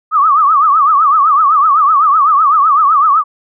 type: tone with vibrato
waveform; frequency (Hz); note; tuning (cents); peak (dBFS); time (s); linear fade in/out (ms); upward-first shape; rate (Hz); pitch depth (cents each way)
sine; 1199; D6; +36; -6; 0.11-3.24; 50; triangle; 7.9; 180
effects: none